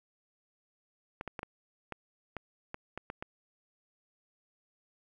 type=clicks; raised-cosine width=0.5 ms; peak=-23 dBFS; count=10; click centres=1.211 / 1.277 / 1.392 / 1.431 / 1.923 / 2.367 / 2.744 / 2.976 / 3.101 / 3.225 s; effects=10-bit